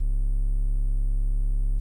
triangle tone, 34.65 Hz, C#1, in tune, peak -18 dBFS, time 0-1.8 s, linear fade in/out 10 ms, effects 10-bit

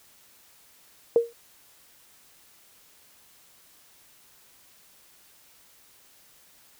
sine tone with exponential decay, 467.3 Hz, A#4, 4 cents sharp, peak -12 dBFS, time 1.16-1.33 s, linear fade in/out 1 ms, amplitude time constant 35 ms, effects white hiss -57 dBFS RMS until 6.79 s

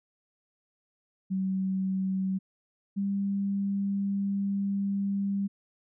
sine tone pair in turn, 190 / 198.41 Hz, F#3 / G3, +46 / +21 cents, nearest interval minor second, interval 75 cents, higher second, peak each -26 dBFS, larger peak neither, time 1.3-2.39 / 2.96-5.48 s, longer second, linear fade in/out 20 ms, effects none

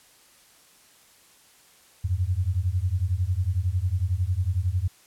sine beating tone pair, 85.8 / 96.8 Hz, F2 / G2, -30 / -21 cents, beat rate 11 Hz, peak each -25 dBFS, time 2.04-4.88 s, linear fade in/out 10 ms, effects white hiss -56 dBFS RMS until 5.06 s + low-pass 12000 Hz 12 dB/octave

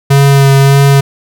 square tone with vibrato, 138.3 Hz, C#3, 4 cents flat, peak -4 dBFS, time 0.1-1.01 s, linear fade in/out 10 ms, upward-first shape sine, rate 1.7 Hz, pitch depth 16 cents each way, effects none

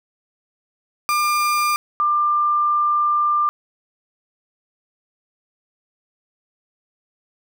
35% pulse / sine tone pair in turn, 1198 / 1192.1 Hz, D6 / D6, +34 / +26 cents, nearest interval unison, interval 8 cents, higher first, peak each -15 dBFS, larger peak neither, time 1.09-1.76 / 2-3.49 s, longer second, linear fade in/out 0 ms, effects none

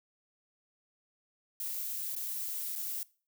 violet noise with dropouts, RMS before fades -37 dBFS, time 1.6-3.03 s, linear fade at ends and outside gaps 1 ms, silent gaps 2.153-2.163 / 2.754-2.76 s, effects noise-tail reverb RT60 0.4 s tail -22 dB re dry

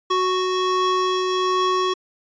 square tone pair together, 370 / 1108.7 Hz, F#4 / C#6, 0 / 0 cents, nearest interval octave + perfect fifth, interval 1900 cents, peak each -22 dBFS, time 0.1-1.94 s, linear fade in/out 10 ms, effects resampled to 16000 Hz

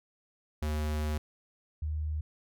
square / sine tone pair in turn, 76 / 76.71 Hz, D#2 / D#2, -40 / -24 cents, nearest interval unison, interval 16 cents, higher second, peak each -30 / -30 dBFS, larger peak neither, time 0.62-1.18 / 1.82-2.21 s, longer first, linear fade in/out 5 ms, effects none

